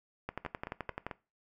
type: two click trains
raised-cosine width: 0.5 ms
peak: -24 / -21 dBFS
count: 4 / 10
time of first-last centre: 0.45-1.112 / 0.29-1.066 s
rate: 4.53 / 11.6 Hz
effects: noise-tail reverb RT60 0.3 s tail -19 dB re dry